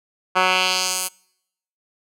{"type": "tone with band-pass filter sweep", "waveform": "10% pulse", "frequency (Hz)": 185, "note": "F#3", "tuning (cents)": 0, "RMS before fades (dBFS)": -20, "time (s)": [0.35, 1.09], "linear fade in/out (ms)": 20, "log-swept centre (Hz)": [1500, 11000], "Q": 1.4, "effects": ["noise-tail reverb RT60 0.8 s tail -26 dB re dry"]}